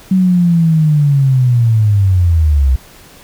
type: linear sweep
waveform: sine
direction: down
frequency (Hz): 190 to 63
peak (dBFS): -7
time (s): 0.11-2.76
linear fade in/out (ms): 5
effects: pink hiss -40 dBFS RMS until 3.23 s